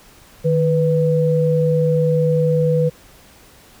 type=tone pair together; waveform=sine; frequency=154.94 / 493.9 Hz; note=D#3 / B4; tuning=-7 / 0 cents; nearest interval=octave + minor sixth; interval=2007 cents; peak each=-16 dBFS; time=0.44-2.9 s; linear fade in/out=20 ms; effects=pink hiss -47 dBFS RMS until 3.8 s